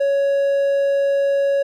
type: tone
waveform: triangle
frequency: 557 Hz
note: C#5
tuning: 8 cents sharp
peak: -13 dBFS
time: 0-1.63 s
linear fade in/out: 10 ms
effects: none